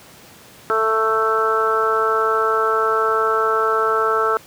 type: harmonic tone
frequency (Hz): 221.1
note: A3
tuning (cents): +9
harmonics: 2 / 3 / 4 / 5 / 6 / 7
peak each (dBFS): -20 / -27 / -28 / -25 / -18 / -29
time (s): 0.7-4.37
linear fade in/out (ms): 0
effects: pink hiss -44 dBFS RMS until 4.46 s + high-pass 100 Hz 12 dB/octave